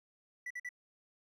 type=tone bursts; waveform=triangle; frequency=1967 Hz; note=B6; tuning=7 cents flat; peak=-37 dBFS; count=3; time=0.46-0.691 s; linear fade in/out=5 ms; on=45 ms; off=48 ms; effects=none

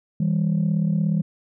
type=tone pair together; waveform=sine; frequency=162.3 / 199.24 Hz; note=E3 / G3; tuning=-27 / +28 cents; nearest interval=major third; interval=355 cents; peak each=-19 / -21 dBFS; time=0.2-1.22 s; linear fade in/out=5 ms; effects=tanh soft clip ceiling -14 dBFS

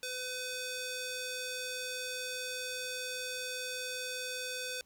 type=tone with band-pass filter; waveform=square; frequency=505 Hz; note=B4; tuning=39 cents sharp; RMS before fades=-39 dBFS; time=0.03-4.81 s; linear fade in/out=0 ms; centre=5400 Hz; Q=0.66; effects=pink hiss -69 dBFS RMS until 4.85 s

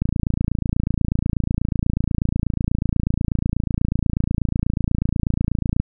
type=click train; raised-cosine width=5 ms; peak=-7 dBFS; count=164; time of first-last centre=0.02-5.8 s; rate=28.2 Hz; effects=none

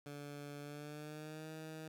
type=tone with pitch glide; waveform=15% pulse; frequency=144.6 to 157.69 Hz; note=D3 to D#3; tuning=-27 to +24 cents; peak=-40 dBFS; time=0.06-1.88 s; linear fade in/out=2 ms; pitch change=+151 cents; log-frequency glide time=0.6-1.51 s; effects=none

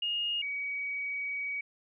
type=tone pair in turn; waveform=sine; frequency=2851 / 2263 Hz; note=F7 / C#7; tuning=+35 / +35 cents; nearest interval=major third; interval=400 cents; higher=first; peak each=-29 / -32 dBFS; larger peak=first; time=0.02-0.42 / 0.42-1.61 s; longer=second; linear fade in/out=5 ms; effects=none

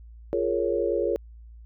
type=chord; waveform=sine; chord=Bb minor seventh; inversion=second; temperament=equal; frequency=349.2 / 415.3 / 466.2 / 554.4 Hz; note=F4 / Ab4 / Bb4 / Db5; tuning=0 / 0 / 0 / 0 cents; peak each=-28 dBFS; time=0.33-1.16 s; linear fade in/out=0 ms; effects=added 57 Hz sine -43 dBFS peak until 1.65 s

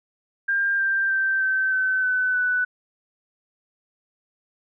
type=tone with pitch steps; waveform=sine; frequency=1598 / 1579.6 / 1561.5 / 1543.6 / 1525.8 / 1508.3 / 1491 Hz; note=G6 / G6 / G6 / G6 / G6 / F#6 / F#6; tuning=+33 / +13 / -7 / -27 / -47 / +33 / +13 cents; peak=-19 dBFS; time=0.48-2.65 s; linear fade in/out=10 ms; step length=310 ms; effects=none

